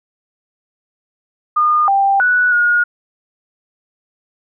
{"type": "tone with pitch steps", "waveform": "sine", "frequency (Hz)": [1218, 789, 1476, 1437], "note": ["D#6", "G5", "F#6", "F6"], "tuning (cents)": [-37, 11, -5, 49], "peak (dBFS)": -10, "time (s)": [1.56, 2.84], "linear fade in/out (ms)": 10, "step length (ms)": 320, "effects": []}